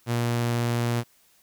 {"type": "tone", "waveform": "sawtooth", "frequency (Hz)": 118.8, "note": "A#2", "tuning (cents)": 33, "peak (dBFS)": -19, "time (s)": [0.06, 1.04], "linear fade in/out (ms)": 50, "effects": ["white hiss -61 dBFS RMS until 1.42 s"]}